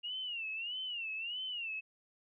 sine tone with vibrato, 2813 Hz, F7, 12 cents sharp, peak -37 dBFS, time 0.03-1.81 s, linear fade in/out 20 ms, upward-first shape sine, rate 1.6 Hz, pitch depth 150 cents each way, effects none

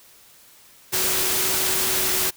sine tone in noise, 374 Hz, F#4, 19 cents sharp, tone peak -33 dBFS, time 0.92-2.31 s, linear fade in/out 20 ms, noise white, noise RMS -22 dBFS, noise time 0.92-2.31 s, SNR -14 dB, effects white hiss -51 dBFS RMS until 2.36 s

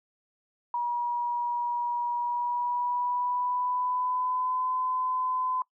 sine tone with pitch glide, 960 to 1017.1 Hz, B5 to C6, -49 to -49 cents, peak -26 dBFS, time 0.74-5.62 s, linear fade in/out 2 ms, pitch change +100 cents, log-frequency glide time 2.17-4.7 s, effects noise-tail reverb RT60 0.1 s tail -22 dB re dry

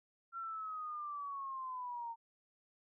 sine linear sweep, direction down, 1369 to 912 Hz, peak -40 dBFS, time 0.32-2.16 s, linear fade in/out 50 ms, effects none

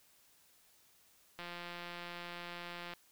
click train, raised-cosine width 0.3 ms, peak -29 dBFS, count 270, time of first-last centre 1.39-2.936 s, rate 174 Hz, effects white hiss -67 dBFS RMS until 3.11 s

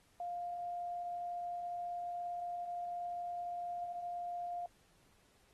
sine tone, 702 Hz, F5, 9 cents sharp, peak -38 dBFS, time 0.2-4.66 s, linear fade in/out 2 ms, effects pink hiss -70 dBFS RMS until 5.53 s + AAC 32 kbps

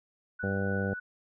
sine tone with tremolo, 1480 Hz, F#6, in tune, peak -34 dBFS, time 0.39-1 s, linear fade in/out 10 ms, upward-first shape triangle, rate 3.4 Hz, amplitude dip 30%
harmonic tone, 98 Hz, G2, in tune, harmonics 1 / 2 / 3 / 4 / 5 / 6 / 7 / 8, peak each -33 / -32 / -43 / -39 / -35 / -40 / -46 / -46 dBFS, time 0.43-0.94 s, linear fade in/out 5 ms
effects none

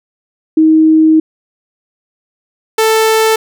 sine / sawtooth tone pair in turn, 315.9 / 441.7 Hz, D#4 / A4, +26 / +7 cents, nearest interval tritone, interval 581 cents, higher second, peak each -4 dBFS, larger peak neither, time 0.57-1.2 / 2.78-3.36 s, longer first, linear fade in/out 5 ms, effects none

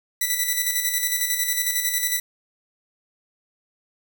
5% pulse tone with tremolo, 1974 Hz, B6, 1 cent flat, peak -9 dBFS, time 0.21-2.2 s, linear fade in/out 5 ms, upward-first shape square, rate 11 Hz, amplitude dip 45%, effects 8-bit

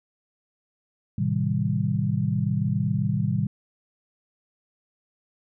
sine chord, A half-diminished seventh, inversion none, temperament equal with one note detuned, 110 / 130.81 / 157.92 / 196 Hz, A2 / C3 / Eb3 / G3, 0 / 0 / +26 / 0 cents, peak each -27 dBFS, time 1.18-3.47 s, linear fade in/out 5 ms, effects none

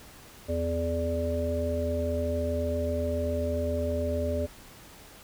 harmonic tone with a mistuned harmonic, 83.9 Hz, E2, 31 cents sharp, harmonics 1 / 3 / 5 / 7, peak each -30 / -34 / -35 / -30 dBFS, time 0.48-4.47 s, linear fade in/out 20 ms, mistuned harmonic 1, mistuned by -50 cents, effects pink hiss -50 dBFS RMS until 5.23 s

